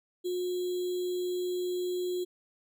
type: tone with sample-and-hold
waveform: sine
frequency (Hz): 360.2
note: F#4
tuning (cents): -46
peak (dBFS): -29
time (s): 0.24-2.25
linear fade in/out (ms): 20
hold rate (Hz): 3675
effects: none